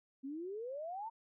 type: exponential sweep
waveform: sine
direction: up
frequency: 260 to 935 Hz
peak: -40 dBFS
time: 0.23-1.1 s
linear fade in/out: 20 ms
effects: none